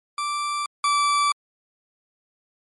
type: tone pair in turn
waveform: 40% pulse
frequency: 1171 / 1159.6 Hz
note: D6 / D6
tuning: -5 / -22 cents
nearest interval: unison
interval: 17 cents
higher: first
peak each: -23 / -17 dBFS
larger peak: second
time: 0.18-0.66 / 0.84-1.32 s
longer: neither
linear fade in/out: 2 ms
effects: MP3 48 kbps